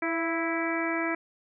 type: harmonic tone with a mistuned harmonic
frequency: 329.3 Hz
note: E4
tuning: 2 cents flat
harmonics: 1 / 2 / 3 / 4 / 5 / 6 / 7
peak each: -30 / -34 / -37 / -36 / -36 / -35 / -35 dBFS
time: 0.02-1.15 s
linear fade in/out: 5 ms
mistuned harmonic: 2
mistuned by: +28 cents
effects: none